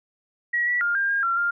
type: tone with pitch steps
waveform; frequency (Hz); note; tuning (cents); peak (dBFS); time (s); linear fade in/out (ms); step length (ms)
sine; 1913 / 1947 / 1408 / 1600 / 1617 / 1367 / 1400; A#6 / B6 / F6 / G6 / G#6 / F6 / F6; +44 / -25 / +14 / +35 / -47 / -37 / +4; -20; 0.53-1.51; 10; 140
effects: none